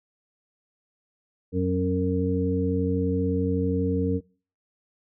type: harmonic tone with a mistuned harmonic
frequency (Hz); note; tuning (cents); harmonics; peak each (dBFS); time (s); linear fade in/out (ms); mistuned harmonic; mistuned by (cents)
91.8; F#2; -13; 1 / 2 / 3 / 5; -27 / -27 / -27 / -27; 1.52-4.21; 50; 1; -28
effects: noise-tail reverb RT60 0.4 s tail -23 dB re dry